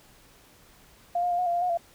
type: tone with pitch steps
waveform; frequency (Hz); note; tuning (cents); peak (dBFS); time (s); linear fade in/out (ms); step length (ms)
sine; 699 / 711 / 700 / 724 / 691 / 698 / 722 / 683; F5 / F5 / F5 / F#5 / F5 / F5 / F#5 / F5; +1 / +31 / +4 / -38 / -19 / -1 / -43 / -39; -23; 1.15-1.774; 5; 78
effects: pink hiss -56 dBFS RMS until 1.94 s